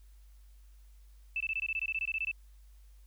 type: tone bursts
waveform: sine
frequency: 2639 Hz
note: E7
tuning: 1 cent sharp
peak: -30 dBFS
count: 15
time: 1.36-2.314 s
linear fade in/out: 2 ms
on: 44 ms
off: 21 ms
effects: added 50 Hz sine -53 dBFS peak until 3.06 s + white hiss -71 dBFS RMS until 3.06 s